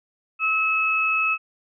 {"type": "tone pair together", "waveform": "sine", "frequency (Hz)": [1293, 2586], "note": ["E6", "E7"], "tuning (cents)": [-34, -34], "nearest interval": "octave", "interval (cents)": 1200, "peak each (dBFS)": [-24, -20], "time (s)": [0.39, 1.38], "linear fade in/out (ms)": 50, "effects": []}